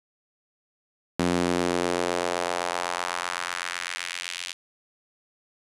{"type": "tone with high-pass filter sweep", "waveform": "sawtooth", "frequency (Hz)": 87.9, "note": "F2", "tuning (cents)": 12, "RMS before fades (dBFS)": -28, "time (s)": [1.19, 4.53], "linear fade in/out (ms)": 5, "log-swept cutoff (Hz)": [220, 3000], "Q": 1.4, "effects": ["resampled to 24000 Hz", "8-bit"]}